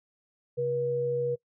sine tone pair together, 135.1 / 481.4 Hz, C#3 / B4, -44 / -44 cents, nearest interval octave + minor seventh, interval 2200 cents, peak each -35 / -26 dBFS, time 0.57-1.36 s, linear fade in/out 20 ms, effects noise-tail reverb RT60 0.1 s tail -22 dB re dry

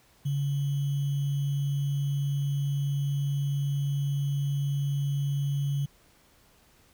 sine tone with sample-and-hold, 140.8 Hz, C#3, 27 cents sharp, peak -25 dBFS, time 0.25-5.86 s, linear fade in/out 10 ms, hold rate 3150 Hz, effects pink hiss -61 dBFS RMS until 6.93 s

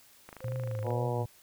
click train, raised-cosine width 0.5 ms, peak -30 dBFS, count 17, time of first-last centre 0.29-0.905 s, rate 26 Hz
sine tone, 523.3 Hz, C5, in tune, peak -39 dBFS, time 0.4-1.1 s, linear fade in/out 50 ms
sine tone with vibrato, 116.54 Hz, A#2, in tune, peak -32 dBFS, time 0.44-1.26 s, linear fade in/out 5 ms, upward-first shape triangle, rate 2 Hz, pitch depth 140 cents each way
harmonic tone, 120.9 Hz, B2, 36 cents flat, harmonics 1 / 2 / 3 / 4 / 5 / 6 / 7 / 8, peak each -44 / -42 / -39 / -35 / -39 / -41 / -40 / -42 dBFS, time 0.83-1.26 s, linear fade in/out 50 ms
effects white hiss -59 dBFS RMS until 1.42 s

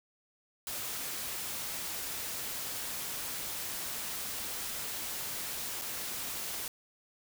white noise with dropouts, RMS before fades -38 dBFS, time 0.67-6.68 s, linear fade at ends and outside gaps 1 ms, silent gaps 5.814-5.819 s, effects none

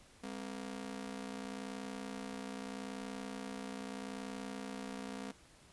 sawtooth ring-modulated tone, 233.1 Hz, A#3, in tune, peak -35 dBFS, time 0.23-5.32 s, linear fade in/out 10 ms, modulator 30.4 Hz, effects pink hiss -62 dBFS RMS until 5.72 s + resampled to 24000 Hz

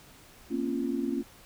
sine tone cluster, 232.5 / 254.7 / 275.1 / 344.1 Hz, A#3 / C4 / C#4 / F4, -4 / -46 / -13 / -26 cents, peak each -33 / -37 / -31 / -34 dBFS, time 0.5-1.23 s, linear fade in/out 20 ms, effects pink hiss -54 dBFS RMS until 1.45 s

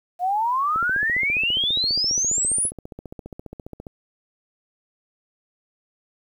sine exponential sweep, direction up, 697 to 10660 Hz, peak -19 dBFS, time 0.19-2.71 s, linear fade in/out 50 ms
click train, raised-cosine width 2 ms, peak -22 dBFS, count 47, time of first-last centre 0.76-3.868 s, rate 14.8 Hz
effects 9-bit

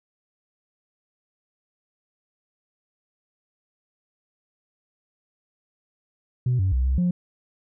sine tone with pitch steps, 124.9 / 94.2 / 63.6 / 65.2 / 177.7 Hz, B2 / F#2 / C2 / C2 / F3, +20 / +32 / -48 / -5 / +30 cents, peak -17 dBFS, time 6.46-7.11 s, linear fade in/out 5 ms, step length 130 ms, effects tanh soft clip ceiling -16 dBFS

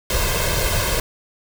pink noise with comb filter, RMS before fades -20 dBFS, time 0.1-1 s, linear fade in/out 2 ms, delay 1.9 ms, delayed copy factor +0.75, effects none

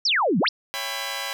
sine exponential two-way sweep, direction down then up, 5890 to 157.3 to 5890 Hz, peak -18 dBFS, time 0.05-0.49 s, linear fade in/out 5 ms, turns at 0.39 s
10% pulse chord, C# half-diminished seventh, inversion none, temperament just, 554.4 / 665.2 / 798.3 / 997.9 Hz, C#5 / E5 / G5 / B5, 0 / +16 / +31 / +18 cents, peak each -26 / -30 / -25 / -24 dBFS, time 0.74-1.33 s, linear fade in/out 0 ms
effects none

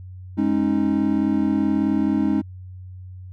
triangle chord, Ab suspended fourth, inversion none, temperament equal with one note detuned, 207.7 / 272.4 / 311.1 Hz, Ab3 / Db4 / Eb4, 0 / -30 / 0 cents, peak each -20 dBFS, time 0.37-2.42 s, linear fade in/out 20 ms, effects added 92 Hz sine -35 dBFS peak until 3.32 s

